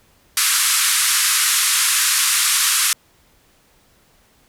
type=band-pass noise; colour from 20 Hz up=white; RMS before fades=-17 dBFS; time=0.37-2.93 s; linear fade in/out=2 ms; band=1100 to 12000 Hz; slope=48 dB/octave; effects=pink hiss -56 dBFS RMS until 4.48 s